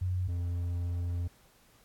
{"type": "tone pair in turn", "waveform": ["sine", "triangle"], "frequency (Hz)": [91.4, 87.15], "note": ["F#2", "F2"], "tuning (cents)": [-21, -3], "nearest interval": "minor second", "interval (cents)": 82, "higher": "first", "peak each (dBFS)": -28, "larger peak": "neither", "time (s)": [[0.01, 0.28], [0.28, 1.28]], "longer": "second", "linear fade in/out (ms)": 10, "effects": ["pink hiss -63 dBFS RMS until 1.84 s", "AAC 64 kbps"]}